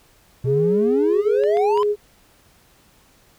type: exponential sweep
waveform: triangle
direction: up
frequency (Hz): 120.7 to 1046.5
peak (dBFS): -18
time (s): 0.44-1.83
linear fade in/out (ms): 5
type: tone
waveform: sine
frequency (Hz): 415.3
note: G#4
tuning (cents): 0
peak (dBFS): -16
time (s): 0.45-1.96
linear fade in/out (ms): 50
type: clicks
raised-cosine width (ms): 0.3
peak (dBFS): -19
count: 4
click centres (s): 1.437 / 1.571 / 1.775 / 1.831
effects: pink hiss -55 dBFS RMS until 3.38 s